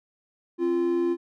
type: tone pair together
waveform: triangle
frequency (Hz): 265 / 345.6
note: C4 / F4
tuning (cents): +22 / -18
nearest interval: perfect fourth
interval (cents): 460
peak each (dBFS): -28 / -20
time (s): 0.58-1.17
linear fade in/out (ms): 50
effects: none